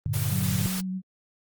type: chord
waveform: sine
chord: G minor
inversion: none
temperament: equal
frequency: 98 / 116.54 / 146.83 Hz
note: G2 / Bb2 / D3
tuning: 0 / 0 / 0 cents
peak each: -29 dBFS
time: 0.06-0.66 s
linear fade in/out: 0 ms
type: noise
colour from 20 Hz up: white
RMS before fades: -33 dBFS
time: 0.13-0.81 s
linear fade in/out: 10 ms
type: tone with vibrato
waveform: sine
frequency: 186.5 Hz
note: F#3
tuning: 14 cents sharp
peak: -28 dBFS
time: 0.29-1.02 s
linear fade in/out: 50 ms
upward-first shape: sine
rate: 9.4 Hz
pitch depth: 16 cents each way
effects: Opus 24 kbps